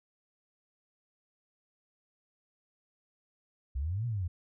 sine exponential two-way sweep, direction up then down, 61.1 to 123.47 to 82.7 Hz, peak -30 dBFS, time 3.75-4.28 s, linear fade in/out 10 ms, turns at 4.06 s, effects none

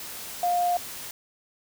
sine tone in noise, 706 Hz, F5, 19 cents sharp, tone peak -21 dBFS, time 0.43-0.77 s, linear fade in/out 2 ms, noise white, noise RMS -38 dBFS, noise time 0-1.11 s, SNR +14 dB, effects none

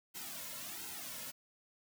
white noise with flanger, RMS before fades -45 dBFS, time 0.14-1.32 s, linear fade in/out 20 ms, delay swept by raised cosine 1.7 to 2.59 ms, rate 1.4 Hz, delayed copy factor -1, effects none

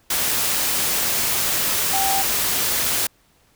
sine tone in noise, 780 Hz, G5, 9 cents flat, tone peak -21 dBFS, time 1.93-2.22 s, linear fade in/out 5 ms, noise white, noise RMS -21 dBFS, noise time 0.1-3.07 s, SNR -3 dB, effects pink hiss -59 dBFS RMS until 3.55 s

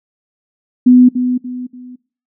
sine tone with echo, 249.7 Hz, B3, 19 cents sharp, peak -3 dBFS, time 0.86-1.09 s, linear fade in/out 10 ms, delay 290 ms, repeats 3, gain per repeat -9 dB, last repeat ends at 1.96 s, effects noise-tail reverb RT60 0.4 s tail -22 dB re dry

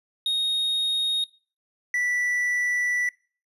triangle tone pair in turn, 3729 / 1965.1 Hz, A#7 / B6, 0 / -9 cents, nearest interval major seventh, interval 1109 cents, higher first, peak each -20 dBFS, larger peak neither, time 0.26-1.24 / 1.94-3.09 s, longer second, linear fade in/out 2 ms, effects noise-tail reverb RT60 0.4 s tail -23 dB re dry + resampled to 32000 Hz

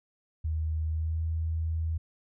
sine tone with pitch glide, 78.9 to 80.88 Hz, D#2 to E2, +25 to -32 cents, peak -27 dBFS, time 0.44-1.98 s, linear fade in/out 10 ms, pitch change +43 cents, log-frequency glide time 0.87-1.22 s, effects none

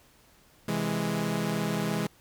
sawtooth chord, C augmented, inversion none, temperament equal, 130.81 / 164.81 / 207.7 Hz, C3 / E3 / G#3, 0 / 0 / 0 cents, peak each -32 / -27 / -26 dBFS, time 0.68-2.07 s, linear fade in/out 5 ms, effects pink hiss -60 dBFS RMS until 2.2 s

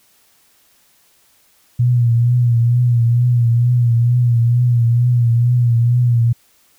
sine tone with vibrato, 119.9 Hz, A#2, 49 cents sharp, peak -10 dBFS, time 1.79-6.33 s, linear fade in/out 10 ms, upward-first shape triangle, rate 2.2 Hz, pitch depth 59 cents each way, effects white hiss -55 dBFS RMS until 6.78 s

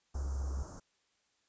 pink band-stop noise, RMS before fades -48 dBFS, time 0.14-0.8 s, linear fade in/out 10 ms, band 1400 to 5600 Hz, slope 48 dB/octave
sine tone, 68.3 Hz, C#2, 25 cents flat, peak -33 dBFS, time 0.15-0.63 s, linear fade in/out 5 ms
effects white hiss -75 dBFS RMS until 1.48 s + resampled to 16000 Hz

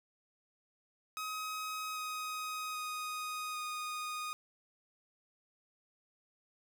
sawtooth tone with pitch steps, 1266 / 1255.8 / 1245.7 / 1235.7 Hz, D#6 / D#6 / D#6 / D#6, +30 / +16 / +2 / -12 cents, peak -34 dBFS, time 1.17-4.33 s, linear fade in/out 0 ms, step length 790 ms, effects none

